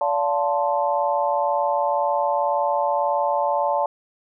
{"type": "chord", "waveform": "sine", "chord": "D minor seventh", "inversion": "none", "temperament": "equal with one note detuned", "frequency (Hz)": [576.6, 698.5, 880, 1046.5], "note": ["D5", "F5", "A5", "C6"], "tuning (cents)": [-32, 0, 0, 0], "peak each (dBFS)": [-23, -26, -22, -28], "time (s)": [0.01, 3.86], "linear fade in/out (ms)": 2, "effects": []}